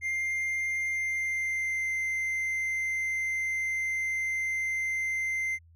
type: tone with pitch glide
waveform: triangle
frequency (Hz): 2103 to 2082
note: C7 to C7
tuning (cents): +8 to -9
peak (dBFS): -26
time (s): 0.01-5.59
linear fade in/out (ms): 50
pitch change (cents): -17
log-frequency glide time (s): 0.88-1.93
effects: added 83 Hz sine -54 dBFS peak until 5.75 s